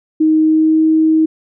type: tone with pitch glide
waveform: sine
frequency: 313.4 to 316.7 Hz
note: D#4 to D#4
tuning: +13 to +31 cents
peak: -8 dBFS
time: 0.2-1.26 s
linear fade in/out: 10 ms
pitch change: +18 cents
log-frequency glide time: 0.41-0.83 s
effects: none